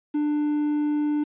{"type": "tone with quantisation", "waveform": "triangle", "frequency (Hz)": 297, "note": "D4", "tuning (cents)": 20, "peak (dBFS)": -19, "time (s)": [0.14, 1.24], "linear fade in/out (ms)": 10, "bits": 8, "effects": ["resampled to 8000 Hz"]}